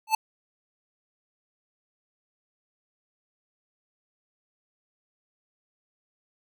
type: tone with exponential growth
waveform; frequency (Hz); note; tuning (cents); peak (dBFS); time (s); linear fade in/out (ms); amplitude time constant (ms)
square; 877; A5; -6; -16; 0.07-0.15; 5; 17
effects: none